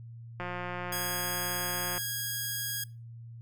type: click train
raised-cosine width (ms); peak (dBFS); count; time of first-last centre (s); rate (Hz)
0.5; -22; 282; 0.4-1.979; 178
type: tone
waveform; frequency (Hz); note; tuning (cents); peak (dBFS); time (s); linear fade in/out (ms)
5% pulse; 1644; G#6; -18; -21; 0.92-2.84; 5
effects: noise-tail reverb RT60 0.3 s tail -22 dB re dry + added 116 Hz sine -43 dBFS peak until 3.41 s